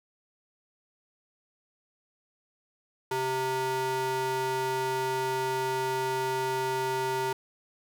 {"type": "ring-modulated tone", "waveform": "square", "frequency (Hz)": 261.6, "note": "C4", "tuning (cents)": 0, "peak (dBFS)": -25, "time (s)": [3.11, 7.33], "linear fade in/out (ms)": 5, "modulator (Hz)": 652, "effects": []}